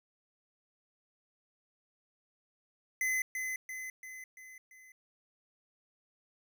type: tone with echo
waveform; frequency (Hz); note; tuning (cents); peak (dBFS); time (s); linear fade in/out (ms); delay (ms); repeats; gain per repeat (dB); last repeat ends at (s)
square; 2036; C7; -48; -30; 3.01-3.22; 2; 340; 5; -5; 4.92
effects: none